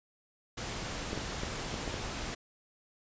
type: noise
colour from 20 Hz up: pink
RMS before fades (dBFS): -38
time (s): 0.57-2.35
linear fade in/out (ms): 10
type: clicks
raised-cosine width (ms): 2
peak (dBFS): -23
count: 6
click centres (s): 1.131 / 1.176 / 1.434 / 1.742 / 1.878 / 1.942
effects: resampled to 16000 Hz